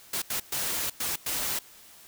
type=noise bursts at uneven times; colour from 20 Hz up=white; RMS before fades=-30 dBFS; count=5; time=0.13-0.22 / 0.3-0.4 / 0.52-0.9 / 1-1.16 / 1.26-1.59 s; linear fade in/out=5 ms; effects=white hiss -52 dBFS RMS until 2.07 s